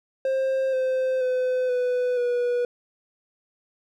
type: tone with pitch steps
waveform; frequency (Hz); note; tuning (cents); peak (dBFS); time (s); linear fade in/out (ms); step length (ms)
triangle; 530 / 518.8 / 507.8 / 497.1 / 486.6; C5 / C5 / B4 / B4 / B4; +22 / -15 / +48 / +11 / -26; -19; 0.25-2.65; 2; 480
effects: none